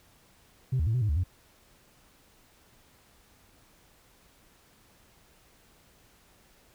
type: tone with pitch steps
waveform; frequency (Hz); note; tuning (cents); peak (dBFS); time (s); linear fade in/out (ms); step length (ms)
sine; 129.4 / 77.8 / 111.5 / 125.9 / 106 / 73.2 / 90.7; C3 / D#2 / A2 / B2 / G#2 / D2 / F#2; -19 / 0 / +23 / +34 / +36 / -5 / -34; -22; 0.72-1.238; 10; 74
effects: tanh soft clip ceiling -21 dBFS + pink hiss -61 dBFS RMS until 6.74 s